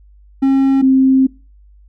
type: tone pair in turn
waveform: triangle / sine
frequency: 270 / 264.3 Hz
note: C#4 / C4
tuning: -45 / +18 cents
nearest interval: unison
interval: 37 cents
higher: first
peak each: -7 dBFS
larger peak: neither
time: 0.42-0.82 / 0.82-1.27 s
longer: second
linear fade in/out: 10 ms
effects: noise-tail reverb RT60 0.3 s tail -22 dB re dry + added 50 Hz sine -42 dBFS peak until 1.88 s